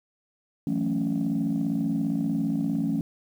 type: chord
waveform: sine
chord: F# minor seventh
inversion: third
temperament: equal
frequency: 164.81 / 185 / 220 / 277.2 Hz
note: E3 / F#3 / A3 / C#4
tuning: 0 / 0 / 0 / 0 cents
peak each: -29 / -31 / -27 / -26 dBFS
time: 0.67-3.01 s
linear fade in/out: 2 ms
effects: tanh soft clip ceiling -18 dBFS + 9-bit